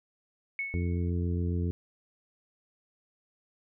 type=tone with exponential decay; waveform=sine; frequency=2206 Hz; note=C#7; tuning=9 cents flat; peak=-28 dBFS; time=0.59-1.1 s; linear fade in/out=1 ms; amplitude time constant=110 ms
type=harmonic tone; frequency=87.31 Hz; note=F2; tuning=in tune; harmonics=1 / 2 / 3 / 4 / 5; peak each=-28 / -34 / -38 / -40 / -42 dBFS; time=0.74-1.71 s; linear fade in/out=0 ms
effects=none